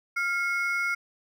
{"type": "ring-modulated tone", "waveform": "triangle", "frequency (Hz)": 1785, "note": "A6", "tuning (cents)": 24, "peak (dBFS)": -20, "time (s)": [0.16, 0.95], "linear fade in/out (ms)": 10, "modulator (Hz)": 389, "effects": []}